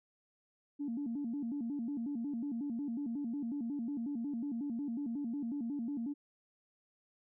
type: tone with vibrato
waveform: sine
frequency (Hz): 258.2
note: C4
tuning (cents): -23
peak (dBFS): -34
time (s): 0.79-6.14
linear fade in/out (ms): 20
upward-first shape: square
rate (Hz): 5.5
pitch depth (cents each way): 190
effects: tanh soft clip ceiling -30 dBFS